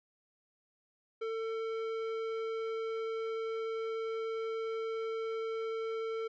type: tone with tanh clipping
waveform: sine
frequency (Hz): 448.3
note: A4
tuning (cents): +32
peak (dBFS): -36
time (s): 1.21-6.28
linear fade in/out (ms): 10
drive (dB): 14
effects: none